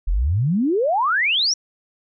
sine exponential sweep, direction up, 37.2 to 5920 Hz, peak -16 dBFS, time 0.07-1.54 s, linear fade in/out 10 ms, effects none

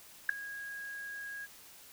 sine tone with ADSR envelope, 1644 Hz, G#6, 18 cents flat, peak -18 dBFS, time 0.29-1.47 s, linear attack 4 ms, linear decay 3 ms, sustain -22 dB, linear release 30 ms, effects white hiss -55 dBFS RMS until 1.92 s

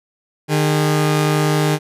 sawtooth tone pair together, 152.5 / 406.9 Hz, D#3 / G#4, -34 / -35 cents, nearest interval octave + perfect fourth, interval 1699 cents, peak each -11 / -17 dBFS, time 0.48-1.79 s, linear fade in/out 50 ms, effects resampled to 32000 Hz

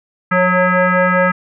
sine tone with frequency modulation, 550 Hz, C#5, 14 cents flat, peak -10 dBFS, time 0.31-1.32 s, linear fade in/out 10 ms, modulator 365 Hz, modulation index 3.7, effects none

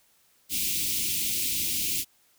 white band-stop noise, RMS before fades -28 dBFS, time 0.49-2.05 s, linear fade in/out 50 ms, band 350 to 2300 Hz, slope 48 dB/octave, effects white hiss -64 dBFS RMS until 2.38 s

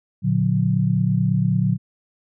sine chord, Bb augmented, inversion none, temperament just, 116.54 / 145.68 / 182.1 Hz, Bb2 / D3 / F#3, 0 / -14 / -27 cents, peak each -21 / -21 / -20 dBFS, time 0.22-1.78 s, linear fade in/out 50 ms, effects none

